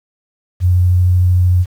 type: tone with vibrato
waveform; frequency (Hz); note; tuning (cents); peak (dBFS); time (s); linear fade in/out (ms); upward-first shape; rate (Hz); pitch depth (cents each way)
sine; 90.1; F#2; -45; -8; 0.6-1.66; 50; sine; 13; 11
effects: 7-bit